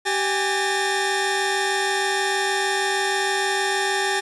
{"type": "tone cluster", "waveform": "sawtooth", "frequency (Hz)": [389.3, 825, 1809], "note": ["G4", "G#5", "A6"], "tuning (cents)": [-12, -12, 48], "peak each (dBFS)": -21, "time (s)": [0.05, 4.21], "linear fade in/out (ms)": 20, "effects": ["resampled to 24000 Hz", "8-bit"]}